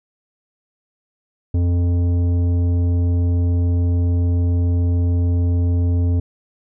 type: tone with tanh clipping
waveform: triangle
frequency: 87.31 Hz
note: F2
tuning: in tune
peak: -16 dBFS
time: 1.54-6.2 s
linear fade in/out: 5 ms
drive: 15 dB
effects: none